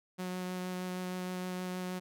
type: tone with vibrato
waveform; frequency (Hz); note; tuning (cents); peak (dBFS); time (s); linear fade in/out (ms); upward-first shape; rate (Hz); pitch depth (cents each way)
sawtooth; 182.6; F#3; -23; -32; 0.18-2; 20; sine; 6.4; 9
effects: none